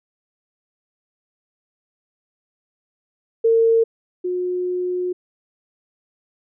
sine tone pair in turn, 455 / 361.1 Hz, A#4 / F#4, -42 / -42 cents, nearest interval major third, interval 400 cents, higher first, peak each -12 / -20 dBFS, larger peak first, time 3.44-3.84 / 4.24-5.13 s, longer second, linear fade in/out 10 ms, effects none

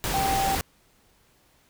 sine tone in noise, 781 Hz, G5, 7 cents flat, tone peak -23 dBFS, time 0.14-0.55 s, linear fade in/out 0 ms, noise pink, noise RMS -28 dBFS, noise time 0.04-0.61 s, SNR +2 dB, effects pink hiss -62 dBFS RMS until 1.69 s

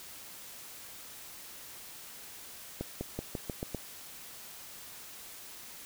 accelerating click train, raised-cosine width 2 ms, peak -21 dBFS, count 7, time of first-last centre 2.81-3.747 s, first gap 200 ms, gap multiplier 0.9, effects white hiss -48 dBFS RMS until 5.85 s

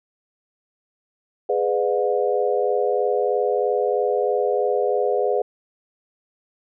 sine chord, G# diminished seventh, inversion none, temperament just, 415.3 / 498.4 / 598 / 717.6 Hz, G#4 / B4 / D5 / F5, 0 / +16 / +31 / +47 cents, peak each -22 / -22 / -26 / -26 dBFS, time 1.49-5.42 s, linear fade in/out 5 ms, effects none

